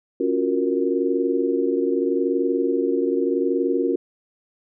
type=chord; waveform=sine; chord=Gb major seventh; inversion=second; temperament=equal; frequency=277.2 / 349.2 / 370 / 466.2 Hz; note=Db4 / F4 / Gb4 / Bb4; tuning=0 / 0 / 0 / 0 cents; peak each=-24 dBFS; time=0.2-3.96 s; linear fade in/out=5 ms; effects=none